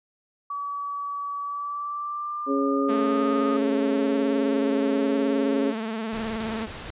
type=tone with pitch glide; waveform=sine; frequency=1142 to 1238.2 Hz; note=D6 to D#6; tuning=-49 to -9 cents; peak=-28 dBFS; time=0.5-3.57 s; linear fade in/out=5 ms; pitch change=+140 cents; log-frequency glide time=1.41-3.24 s
type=harmonic tone; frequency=138 Hz; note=C#3; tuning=7 cents flat; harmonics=2 / 3 / 4; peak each=-23 / -27 / -29 dBFS; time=2.46-5.74 s; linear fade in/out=50 ms
type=tone with vibrato; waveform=sawtooth; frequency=221.9 Hz; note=A3; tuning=15 cents sharp; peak=-24 dBFS; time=2.88-6.67 s; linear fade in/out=20 ms; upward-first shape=sine; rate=19 Hz; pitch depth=54 cents each way
type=noise bursts; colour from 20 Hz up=pink; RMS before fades=-37 dBFS; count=3; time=6.13-6.904 s; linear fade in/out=2 ms; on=240 ms; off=27 ms
effects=resampled to 8000 Hz

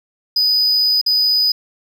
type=tone with dropouts; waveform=triangle; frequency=4978 Hz; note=D#8; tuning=in tune; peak=-11 dBFS; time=0.36-1.52 s; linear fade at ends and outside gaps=5 ms; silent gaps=1.014-1.062 s; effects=none

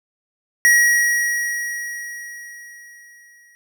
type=tone with exponential decay; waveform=square; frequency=1906 Hz; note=A#6; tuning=38 cents sharp; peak=-10 dBFS; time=0.65-3.55 s; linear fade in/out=0 ms; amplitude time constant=630 ms; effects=none

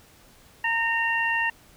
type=harmonic tone; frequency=919 Hz; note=A#5; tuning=25 cents flat; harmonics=1 / 2 / 3; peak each=-28 / -24 / -28 dBFS; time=0.64-1.5 s; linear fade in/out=5 ms; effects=pink hiss -54 dBFS RMS until 1.76 s

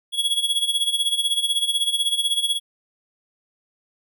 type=tone with tremolo; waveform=square; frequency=3344 Hz; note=G#7; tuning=11 cents sharp; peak=-17 dBFS; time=0.12-2.6 s; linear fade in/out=50 ms; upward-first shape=sine; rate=16 Hz; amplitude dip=75%; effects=none

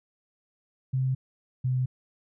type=tone pair in turn; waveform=sine; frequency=130.81 / 127.97 Hz; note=C3 / C3; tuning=0 / -38 cents; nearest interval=unison; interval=38 cents; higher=first; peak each=-23 dBFS; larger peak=neither; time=0.93-1.15 / 1.64-1.86 s; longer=neither; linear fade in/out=10 ms; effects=none

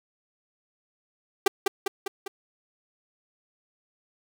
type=tone with echo; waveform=sawtooth; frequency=392 Hz; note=G4; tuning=in tune; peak=-12 dBFS; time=1.46-1.48 s; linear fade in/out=5 ms; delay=200 ms; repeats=4; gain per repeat=-4 dB; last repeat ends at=2.28 s; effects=none

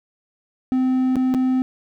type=tone with dropouts; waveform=triangle; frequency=257.8 Hz; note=C4; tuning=26 cents flat; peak=-14 dBFS; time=0.72-1.62 s; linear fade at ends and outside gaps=0 ms; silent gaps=1.157-1.166 / 1.34-1.347 s; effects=none

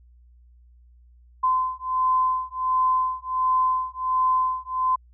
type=beating tone pair; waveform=sine; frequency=1027 / 1028.4 Hz; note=C6 / C6; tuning=-33 / -30 cents; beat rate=1.4 Hz; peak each=-23 dBFS; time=1.43-4.96 s; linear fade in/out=10 ms; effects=added 60 Hz sine -50 dBFS peak until 5.13 s

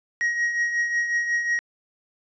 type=tone with tremolo; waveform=triangle; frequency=1891 Hz; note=A#6; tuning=24 cents sharp; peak=-17 dBFS; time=0.21-1.59 s; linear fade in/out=0 ms; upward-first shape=triangle; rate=5.5 Hz; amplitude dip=60%; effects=resampled to 16000 Hz

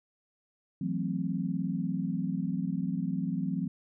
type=chord; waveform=sine; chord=F# half-diminished seventh; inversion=third; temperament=equal with one note detuned; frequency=164.81 / 185 / 222 / 261.6 Hz; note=E3 / F#3 / A3 / C4; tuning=0 / 0 / +16 / 0 cents; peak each=-34 / -32 / -38 / -35 dBFS; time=0.81-3.68 s; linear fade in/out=5 ms; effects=none

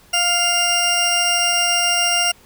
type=tone pair together; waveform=20% pulse; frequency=701 / 2797 Hz; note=F5 / F7; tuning=+6 / +2 cents; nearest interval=2 octaves; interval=2396 cents; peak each=-16 / -12 dBFS; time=0.13-2.32 s; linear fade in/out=10 ms; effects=pink hiss -50 dBFS RMS until 2.45 s

